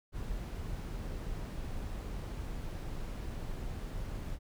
brown noise, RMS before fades -39 dBFS, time 0.12-4.39 s, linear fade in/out 50 ms, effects none

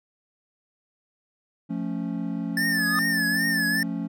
triangle chord, F augmented, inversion none, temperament equal, 174.61 / 220 / 277.2 Hz, F3 / A3 / C#4, 0 / 0 / 0 cents, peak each -29 dBFS, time 1.69-4.08 s, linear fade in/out 20 ms
square tone with vibrato, 1760 Hz, A6, in tune, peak -23 dBFS, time 2.57-3.83 s, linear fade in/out 2 ms, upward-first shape triangle, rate 2.5 Hz, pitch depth 96 cents each way
triangle tone with exponential growth, 1237 Hz, D#6, 10 cents flat, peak -20 dBFS, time 2.72-2.99 s, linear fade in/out 0 ms, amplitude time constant 58 ms
effects none

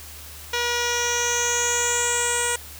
10% pulse tone with low-pass filter sweep, 480 Hz, B4, 49 cents flat, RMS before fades -23 dBFS, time 0.53-2.56 s, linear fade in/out 5 ms, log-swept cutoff 5000 to 8600 Hz, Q 7, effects added 75 Hz sine -43 dBFS peak until 2.79 s + white hiss -41 dBFS RMS until 2.79 s

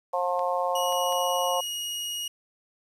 harmonic tone, 178.3 Hz, F3, 36 cents sharp, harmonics 3 / 4 / 5 / 6, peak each -28 / -29 / -30 / -31 dBFS, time 0.13-1.61 s, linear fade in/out 10 ms
clicks, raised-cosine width 0.2 ms, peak -27 dBFS, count 3, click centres 0.393 / 0.925 / 1.125 s
sawtooth tone with pitch glide, 2904 to 2882 Hz, F#7 to F#7, -33 to -46 cents, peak -27 dBFS, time 0.75-2.28 s, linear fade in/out 5 ms, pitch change -13 cents, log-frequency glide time 1.45-1.7 s
effects resampled to 32000 Hz + 9-bit

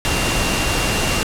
sine tone in noise, 2771 Hz, F7, 14 cents flat, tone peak -26 dBFS, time 0.05-1.23 s, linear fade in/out 0 ms, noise pink, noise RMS -19 dBFS, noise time 0.05-1.23 s, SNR -10 dB, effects low-pass 10000 Hz 12 dB/octave

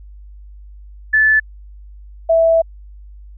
sine tone pair in turn, 1742 / 657.4 Hz, A6 / E5, -18 / -5 cents, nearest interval octave + perfect fourth, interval 1687 cents, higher first, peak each -9 dBFS, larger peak neither, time 1.13-1.4 / 2.29-2.62 s, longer second, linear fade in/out 10 ms, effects added 50 Hz sine -35 dBFS peak until 3.37 s

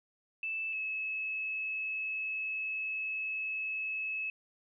sine tone pair in turn, 2637 / 2590 Hz, E7 / E7, 0 / -31 cents, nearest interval unison, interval 31 cents, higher first, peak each -33 / -33 dBFS, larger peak neither, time 0.43-0.73 / 0.73-4.3 s, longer second, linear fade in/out 2 ms, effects none

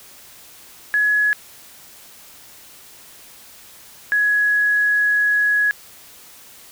sine tone pair in turn, 1688 / 1676.3 Hz, G#6 / G#6, +28 / +16 cents, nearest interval unison, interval 12 cents, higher first, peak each -14 dBFS, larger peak neither, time 0.94-1.33 / 4.12-5.71 s, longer second, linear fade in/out 0 ms, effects white hiss -44 dBFS RMS until 6.71 s

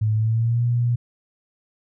sine tone with pitch glide, 108.2 to 120.06 Hz, A2 to B2, -29 to -48 cents, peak -17 dBFS, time 0.01-0.96 s, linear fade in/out 10 ms, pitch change +181 cents, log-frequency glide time 0.14-0.64 s, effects none

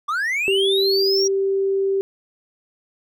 triangle linear sweep, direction up, 1129 to 5750 Hz, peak -18 dBFS, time 0.08-1.28 s, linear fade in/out 10 ms
sine tone, 390 Hz, G4, 9 cents flat, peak -17 dBFS, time 0.48-2.01 s, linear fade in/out 0 ms
effects none

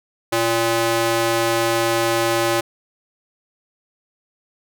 square tone with high-pass filter, 115.2 Hz, A#2, 20 cents flat, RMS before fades -19 dBFS, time 0.32-2.61 s, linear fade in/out 10 ms, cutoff 410 Hz, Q 0.88, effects none

